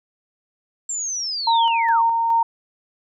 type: linear sweep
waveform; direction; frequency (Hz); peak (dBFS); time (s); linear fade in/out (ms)
sine; down; 7470 to 994; -23; 0.89-2.02; 5
type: tone with tremolo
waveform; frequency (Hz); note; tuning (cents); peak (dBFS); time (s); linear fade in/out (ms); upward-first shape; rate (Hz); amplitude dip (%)
sine; 920; A#5; -23; -14; 1.47-2.43; 5; square; 2.4; 30
effects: none